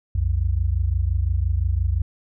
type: tone pair together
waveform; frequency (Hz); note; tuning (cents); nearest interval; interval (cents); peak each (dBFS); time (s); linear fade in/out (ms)
sine; 62.3 / 88.1; B1 / F2; +16 / +16; tritone; 600; -21; 0.15-2.02; 5
effects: none